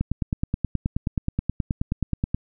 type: click train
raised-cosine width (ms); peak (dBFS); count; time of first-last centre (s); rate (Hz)
5; -10; 23; 0.01-2.345; 9.42
effects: none